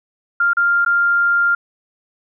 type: tone with dropouts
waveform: sine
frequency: 1397 Hz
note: F6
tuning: in tune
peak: -12 dBFS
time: 0.4-1.55 s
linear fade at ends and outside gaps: 5 ms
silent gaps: 0.534-0.569 / 0.849-0.861 s
effects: none